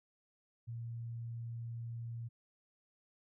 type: tone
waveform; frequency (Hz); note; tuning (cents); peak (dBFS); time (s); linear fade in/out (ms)
sine; 116.54; A#2; 0; -40; 0.67-2.29; 20
effects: none